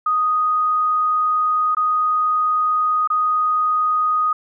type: tone with dropouts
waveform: sine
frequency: 1244.5 Hz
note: D#6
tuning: in tune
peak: -15 dBFS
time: 0.06-4.33 s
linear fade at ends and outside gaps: 5 ms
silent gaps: 1.749-1.768 / 3.075-3.101 s
effects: none